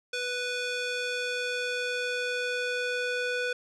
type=tone with band-pass filter sweep; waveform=square; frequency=493.9 Hz; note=B4; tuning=in tune; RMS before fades=-31 dBFS; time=0.13-3.53 s; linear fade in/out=5 ms; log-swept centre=3100 to 1900 Hz; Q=0.81; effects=resampled to 24000 Hz